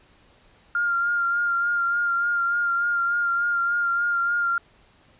sine tone with vibrato, 1400 Hz, F6, 4 cents sharp, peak -20 dBFS, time 0.75-4.58 s, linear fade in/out 2 ms, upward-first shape sine, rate 3.4 Hz, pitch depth 25 cents each way, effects pink hiss -57 dBFS RMS until 5.19 s + resampled to 8000 Hz

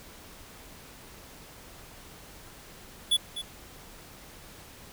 square tone with echo, 3430 Hz, A7, 45 cents flat, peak -21 dBFS, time 3.11-3.17 s, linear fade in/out 10 ms, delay 250 ms, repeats 1, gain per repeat -12 dB, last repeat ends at 3.42 s, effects pink hiss -49 dBFS RMS until 4.92 s

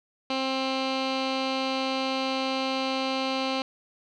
15% pulse tone with low-pass filter, 264.6 Hz, C4, 20 cents sharp, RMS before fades -28 dBFS, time 0.3-3.62 s, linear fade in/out 2 ms, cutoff 3800 Hz, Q 3.6, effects none

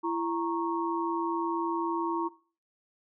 sine tone cluster, 336.4 / 932 / 1101 Hz, E4 / A#5 / C#6, +35 / -1 / -12 cents, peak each -30 / -32 / -35 dBFS, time 0.03-2.29 s, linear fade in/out 20 ms, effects noise-tail reverb RT60 0.4 s tail -19 dB re dry

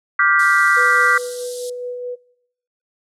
sine chord, G dominant seventh, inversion second, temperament just, 1176 / 1411.2 / 1568 / 1960 Hz, D6 / F6 / G6 / B6, +2 / +18 / 0 / -14 cents, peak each -17 dBFS, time 0.19-1.18 s, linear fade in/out 5 ms
white band-pass noise, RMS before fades -36 dBFS, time 0.39-1.7 s, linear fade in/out 5 ms, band 3500 to 11000 Hz, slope 48 dB/octave
sine tone with tremolo, 492.8 Hz, B4, 4 cents flat, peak -23 dBFS, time 0.76-2.16 s, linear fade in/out 20 ms, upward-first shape sine, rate 4.7 Hz, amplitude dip 30%
effects noise-tail reverb RT60 0.9 s tail -25 dB re dry

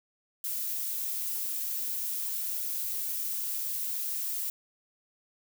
violet noise, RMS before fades -33 dBFS, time 0.44-4.5 s, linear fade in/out 2 ms, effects none

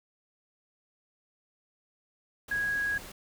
sine tone in noise, 1654 Hz, G#6, 8 cents flat, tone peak -27 dBFS, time 2.51-2.98 s, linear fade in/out 5 ms, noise pink, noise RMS -45 dBFS, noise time 2.48-3.12 s, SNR +15 dB, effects none

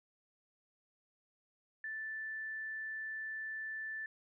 sine tone, 1760 Hz, A6, in tune, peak -39 dBFS, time 1.84-4.06 s, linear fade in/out 2 ms, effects none

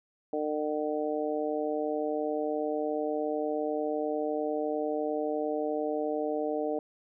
harmonic tone, 151.4 Hz, D#3, 47 cents flat, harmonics 2 / 3 / 4 / 5, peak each -34 / -32 / -33 / -37 dBFS, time 0.33-6.79 s, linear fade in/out 2 ms, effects none

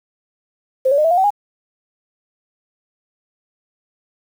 sine tone with pitch steps, 523.3 / 564.1 / 608.1 / 655.5 / 706.6 / 761.7 / 821.1 Hz, C5 / C#5 / D#5 / E5 / F5 / G5 / G#5, 0 / +30 / -40 / -10 / +20 / -50 / -20 cents, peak -11 dBFS, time 0.85-1.305 s, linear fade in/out 10 ms, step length 65 ms, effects 7-bit

